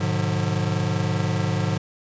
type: chord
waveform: square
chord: G# diminished seventh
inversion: none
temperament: just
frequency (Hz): 103.83 / 124.59 / 149.51 / 179.41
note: G#2 / B2 / D3 / F3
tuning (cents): 0 / +16 / +31 / +47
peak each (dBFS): -26 / -30 / -27 / -28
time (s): 0-1.78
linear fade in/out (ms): 10
effects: resampled to 16000 Hz